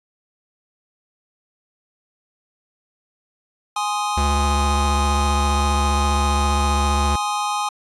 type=chord; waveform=square; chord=Ab major; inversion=none; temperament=equal; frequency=830.6 / 1046.5 / 1244.5 Hz; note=Ab5 / C6 / Eb6; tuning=0 / 0 / 0 cents; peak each=-24 / -28 / -26 dBFS; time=3.76-7.69 s; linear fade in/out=5 ms
type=tone with vibrato; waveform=square; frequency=71.7 Hz; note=D2; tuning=41 cents flat; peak=-19 dBFS; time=4.17-7.16 s; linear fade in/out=5 ms; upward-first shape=sine; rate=15 Hz; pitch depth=37 cents each way
effects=resampled to 24000 Hz